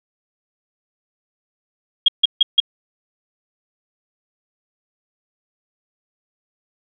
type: tone bursts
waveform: sine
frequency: 3265 Hz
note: G#7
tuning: 30 cents flat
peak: -8 dBFS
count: 4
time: 2.06-2.602 s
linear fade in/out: 5 ms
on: 23 ms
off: 150 ms
effects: none